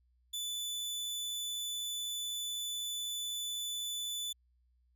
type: tone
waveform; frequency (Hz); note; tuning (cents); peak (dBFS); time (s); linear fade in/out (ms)
sawtooth; 3488; A7; -16; -33; 0.33-4.33; 10
effects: added 61 Hz sine -68 dBFS peak until 4.95 s